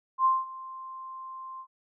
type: tone with ADSR envelope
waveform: sine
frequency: 1050 Hz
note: C6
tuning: 6 cents sharp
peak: -18 dBFS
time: 0.18-1.67 s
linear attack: 70 ms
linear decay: 200 ms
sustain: -20 dB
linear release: 70 ms
effects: none